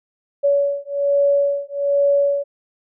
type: beating tone pair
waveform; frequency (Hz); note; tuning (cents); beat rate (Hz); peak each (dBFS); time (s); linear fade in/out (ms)
sine; 565 / 566.2; C#5 / C#5; +33 / +37; 1.2; -18; 0.43-2.44; 20
effects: none